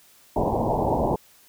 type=low-pass noise; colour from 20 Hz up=white; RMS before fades=-23 dBFS; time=0.36-1.16 s; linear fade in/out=5 ms; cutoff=960 Hz; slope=96 dB/octave; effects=white hiss -55 dBFS RMS until 1.48 s